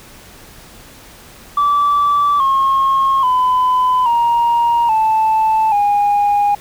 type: tone with pitch steps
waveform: sine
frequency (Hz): 1158 / 1080.5 / 1008.1 / 940.6 / 877.6 / 818.8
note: D6 / C#6 / B5 / A#5 / A5 / G#5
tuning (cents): -25 / -45 / +35 / +15 / -5 / -25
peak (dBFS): -9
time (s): 1.57-6.55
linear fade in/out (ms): 5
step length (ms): 830
effects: tanh soft clip ceiling -8 dBFS + pink hiss -40 dBFS RMS until 6.6 s